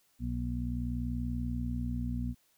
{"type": "harmonic tone", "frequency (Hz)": 60.4, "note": "B1", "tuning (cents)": -38, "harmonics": [1, 2, 3, 4], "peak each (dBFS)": [-35, -37, -44, -36], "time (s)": [0.19, 2.35], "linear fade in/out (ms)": 50, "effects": ["white hiss -70 dBFS RMS until 2.57 s"]}